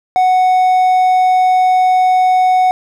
triangle tone, 740 Hz, F#5, in tune, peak -6 dBFS, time 0.16-2.71 s, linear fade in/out 0 ms, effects none

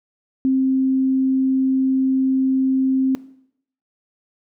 sine tone, 263.8 Hz, C4, 14 cents sharp, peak -14 dBFS, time 0.45-3.15 s, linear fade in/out 0 ms, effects noise-tail reverb RT60 0.7 s tail -19 dB re dry

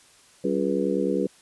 harmonic tone with a mistuned harmonic, 69.8 Hz, C#2, 13 cents sharp, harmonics 3 / 4 / 5 / 6 / 7, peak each -28 / -28 / -28 / -28 / -28 dBFS, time 0.44-1.27 s, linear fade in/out 5 ms, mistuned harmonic 3, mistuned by -150 cents, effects white hiss -55 dBFS RMS until 1.41 s + resampled to 24000 Hz

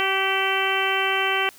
harmonic tone with a mistuned harmonic, 385.4 Hz, G4, 29 cents flat, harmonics 1 / 2 / 3 / 4 / 5 / 6 / 7 / 8, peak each -28 / -28 / -28 / -28 / -28 / -28 / -28 / -28 dBFS, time 0-1.49 s, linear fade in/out 0 ms, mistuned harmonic 5, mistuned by +30 cents, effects white hiss -49 dBFS RMS until 1.58 s

